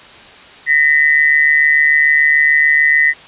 sine tone pair together, 1851.2 / 1998 Hz, A#6 / B6, -13 / +20 cents, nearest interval minor second, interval 133 cents, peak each -11 dBFS, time 0.66-3.14 s, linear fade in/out 50 ms, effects white hiss -38 dBFS RMS until 3.27 s + resampled to 8000 Hz

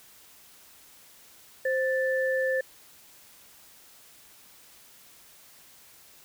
sine tone pair together, 523.3 / 1760 Hz, C5 / A6, 0 / 0 cents, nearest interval octave + major sixth, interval 2100 cents, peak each -25 / -29 dBFS, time 1.65-2.61 s, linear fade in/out 5 ms, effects white hiss -54 dBFS RMS until 6.24 s

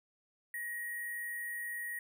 sine tone with sample-and-hold, 1892 Hz, A#6, 25 cents sharp, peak -37 dBFS, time 0.54-1.99 s, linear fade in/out 2 ms, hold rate 11025 Hz, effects none

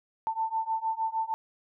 sine beating tone pair, 888 / 894.5 Hz, A5 / A5, +16 / +28 cents, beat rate 6.5 Hz, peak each -31 / -30 dBFS, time 0.27-1.34 s, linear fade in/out 0 ms, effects none

